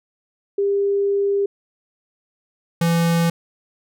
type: tone pair in turn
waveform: sine / square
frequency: 400 / 168.18 Hz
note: G4 / E3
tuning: +35 / +35 cents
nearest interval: octave + minor third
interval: 1500 cents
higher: first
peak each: -16 dBFS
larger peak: neither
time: 0.58-1.46 / 2.81-3.3 s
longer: first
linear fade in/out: 5 ms
effects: none